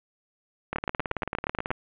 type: two click trains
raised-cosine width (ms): 0.5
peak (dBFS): -14 / -12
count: 19 / 9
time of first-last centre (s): 0.73-1.714 / 0.76-1.706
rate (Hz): 18.3 / 8.46
effects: resampled to 8000 Hz + 7-bit